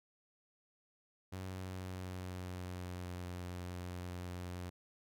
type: tone with pitch glide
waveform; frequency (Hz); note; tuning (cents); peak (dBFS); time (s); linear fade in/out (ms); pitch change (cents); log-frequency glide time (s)
sawtooth; 93.7 to 89.42; F#2 to F2; +22 to +41; -38; 1.32-4.7; 10; -81; 1.44-3.1
effects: none